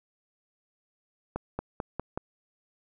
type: accelerating click train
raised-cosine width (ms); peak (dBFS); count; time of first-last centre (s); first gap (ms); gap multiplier
1; -17; 5; 1.36-2.175; 230; 0.92
effects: none